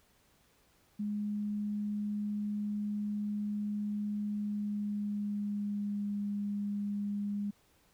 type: tone with pitch glide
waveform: sine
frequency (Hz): 207.7 to 203.9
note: G#3 to G#3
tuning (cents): 0 to -32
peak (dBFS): -32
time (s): 0.99-7.51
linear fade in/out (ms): 10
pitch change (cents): -32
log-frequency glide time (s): 4.33-6.21
effects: pink hiss -68 dBFS RMS until 7.93 s